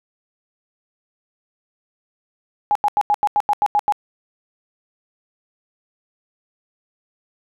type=tone bursts; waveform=sine; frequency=830.6 Hz; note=G#5; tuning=in tune; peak=-13 dBFS; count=10; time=2.71-3.923 s; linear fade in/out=0 ms; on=43 ms; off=87 ms; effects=none